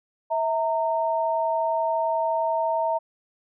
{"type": "tone pair together", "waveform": "sine", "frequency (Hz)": [650, 918.6], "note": ["E5", "A#5"], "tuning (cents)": [-24, -26], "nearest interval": "tritone", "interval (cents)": 598, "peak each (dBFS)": -24, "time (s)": [0.3, 2.99], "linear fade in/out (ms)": 20, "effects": []}